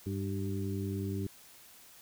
harmonic tone with a mistuned harmonic, 98.9 Hz, G2, 16 cents sharp, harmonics 1 / 2 / 3 / 4, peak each -35 / -38 / -40 / -41 dBFS, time 0.06-1.27 s, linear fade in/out 5 ms, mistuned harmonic 4, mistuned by -37 cents, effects white hiss -56 dBFS RMS until 2.01 s

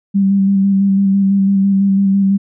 sine tone with vibrato, 196 Hz, G3, in tune, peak -9 dBFS, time 0.14-2.38 s, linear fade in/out 20 ms, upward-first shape square, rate 6 Hz, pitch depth 18 cents each way, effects none

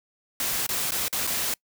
white noise with dropouts, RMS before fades -27 dBFS, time 0.4-1.54 s, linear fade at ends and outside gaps 2 ms, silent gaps 0.666-0.69 / 0.908-0.919 / 1.082-1.127 / 1.269-1.273 s, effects noise-tail reverb RT60 0.1 s tail -26 dB re dry

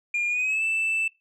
sine tone with pitch glide, 2412 to 2646 Hz, D7 to E7, +46 to +6 cents, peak -20 dBFS, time 0.14-1.08 s, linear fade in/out 5 ms, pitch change +160 cents, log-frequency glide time 0.28-0.63 s, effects noise-tail reverb RT60 0.2 s tail -21 dB re dry + tanh soft clip ceiling -21 dBFS

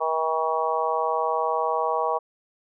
harmonic tone, 160 Hz, D#3, 49 cents sharp, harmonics 3 / 4 / 5 / 6 / 7, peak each -28 / -28 / -28 / -28 / -28 dBFS, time 0-2.19 s, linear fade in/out 20 ms, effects none

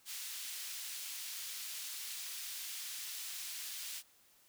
pink high-pass noise, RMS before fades -44 dBFS, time 0.05-4.03 s, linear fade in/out 50 ms, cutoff 3200 Hz, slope 12 dB/octave, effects white hiss -67 dBFS RMS until 4.48 s

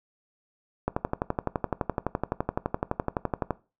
click train, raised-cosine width 1 ms, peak -11 dBFS, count 32, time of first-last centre 0.88-3.507 s, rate 11.8 Hz, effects noise-tail reverb RT60 0.3 s tail -19 dB re dry

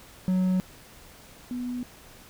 triangle / sine tone pair in turn, 185 / 246.9 Hz, F#3 / B3, 0 / 0 cents, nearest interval perfect fourth, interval 500 cents, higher second, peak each -19 / -29 dBFS, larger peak first, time 0.28-0.6 / 1.51-1.83 s, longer neither, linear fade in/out 0 ms, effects pink hiss -50 dBFS RMS until 2.29 s

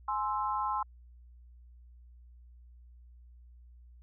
sine chord, Ab augmented, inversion none, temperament equal with one note detuned, 841.2 / 1046.5 / 1318.5 Hz, Ab5 / C6 / E6, +22 / 0 / 0 cents, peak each -34 / -32 / -37 dBFS, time 0.08-0.83 s, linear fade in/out 5 ms, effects added 60 Hz sine -52 dBFS peak until 4.02 s

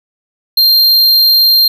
square tone, 4186 Hz, C8, in tune, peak -6 dBFS, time 0.57-1.68 s, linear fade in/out 5 ms, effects none

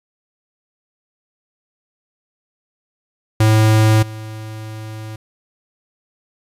square tone with level steps, 109.2 Hz, A2, 13 cents flat, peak -10 / -28 dBFS, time 3.4-5.16 s, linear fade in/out 5 ms, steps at 4.02 s, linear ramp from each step 10 ms, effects resampled to 32000 Hz + 8-bit

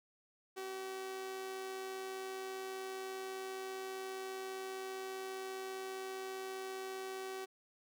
sawtooth tone with amplitude modulation, 380.8 Hz, F#4, 50 cents sharp, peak -36 dBFS, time 0.56-7.46 s, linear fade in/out 20 ms, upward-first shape sine, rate 115 Hz, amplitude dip 35%, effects none

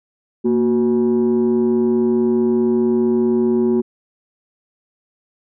sine tone pair together, 233.1 / 368.5 Hz, A#3 / F#4, 0 / -7 cents, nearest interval minor sixth, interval 793 cents, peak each -14 dBFS, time 0.44-3.82 s, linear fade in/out 20 ms, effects tanh soft clip ceiling -10 dBFS

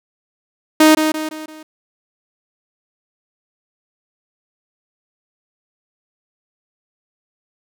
sawtooth tone with echo, 311.1 Hz, D#4, in tune, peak -3 dBFS, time 0.8-0.95 s, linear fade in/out 5 ms, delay 170 ms, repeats 4, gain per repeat -7 dB, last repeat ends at 1.63 s, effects none

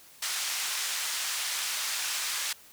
white band-pass noise, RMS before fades -32 dBFS, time 0.22-2.53 s, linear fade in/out 5 ms, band 1200 to 7800 Hz, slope 12 dB/octave, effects white hiss -54 dBFS RMS until 2.72 s

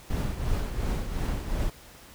brown noise with tremolo, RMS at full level -26 dBFS, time 0.1-1.7 s, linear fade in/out 5 ms, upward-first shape triangle, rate 2.8 Hz, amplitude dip 60%, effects pink hiss -50 dBFS RMS until 2.14 s

